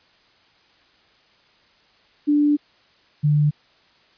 sine tone pair in turn, 293.7 / 148.47 Hz, D4 / D3, 0 / +19 cents, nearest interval octave, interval 1181 cents, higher first, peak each -14 dBFS, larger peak neither, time 2.27-2.57 / 3.23-3.51 s, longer first, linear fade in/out 20 ms, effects white hiss -57 dBFS RMS until 4.17 s + resampled to 11025 Hz

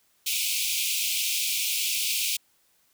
pink high-pass noise, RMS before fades -27 dBFS, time 0.26-2.37 s, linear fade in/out 10 ms, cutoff 2300 Hz, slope 96 dB/octave, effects white hiss -66 dBFS RMS until 2.93 s

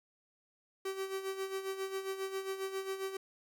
45% pulse tone with tremolo, 385.4 Hz, G4, 29 cents flat, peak -34 dBFS, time 0.85-3.17 s, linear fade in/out 5 ms, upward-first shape sine, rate 7.4 Hz, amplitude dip 65%, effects none

